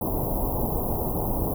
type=band-stop noise; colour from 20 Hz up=pink; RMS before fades=-26 dBFS; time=0.01-1.54 s; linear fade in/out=5 ms; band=960 to 12000 Hz; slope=48 dB/octave; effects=none